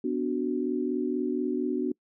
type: chord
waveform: sine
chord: B minor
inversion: none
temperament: equal with one note detuned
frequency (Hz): 249.4 / 293.7 / 370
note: B3 / D4 / F#4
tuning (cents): +17 / 0 / 0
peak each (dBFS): -30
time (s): 0.04-1.92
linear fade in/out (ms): 5
effects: noise-tail reverb RT60 0.1 s tail -26 dB re dry